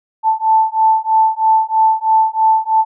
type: beating tone pair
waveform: sine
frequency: 880 / 883.1 Hz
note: A5 / A5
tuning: 0 / +6 cents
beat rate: 3.1 Hz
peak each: -13 dBFS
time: 0.23-2.85 s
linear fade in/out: 50 ms
effects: none